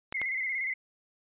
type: clicks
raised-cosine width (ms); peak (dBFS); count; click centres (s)
0.3; -20; 2; 0.125 / 0.216
type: tone with vibrato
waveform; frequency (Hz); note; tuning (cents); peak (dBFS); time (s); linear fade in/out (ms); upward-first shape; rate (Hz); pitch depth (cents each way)
sine; 2093; C7; 0; -29; 0.14-0.74; 10; square; 17; 51
effects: resampled to 8000 Hz